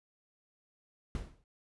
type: noise with exponential decay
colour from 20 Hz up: brown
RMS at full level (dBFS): -34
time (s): 1.15-1.44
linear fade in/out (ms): 1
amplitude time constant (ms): 62
effects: resampled to 24000 Hz